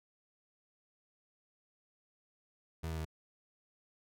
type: tone with pitch steps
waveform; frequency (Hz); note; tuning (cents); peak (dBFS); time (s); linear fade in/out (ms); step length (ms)
30% pulse; 81.8 / 80.35 / 78.92; E2 / E2 / D#2; -13 / -44 / +25; -34; 2.83-3.052; 10; 74
effects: none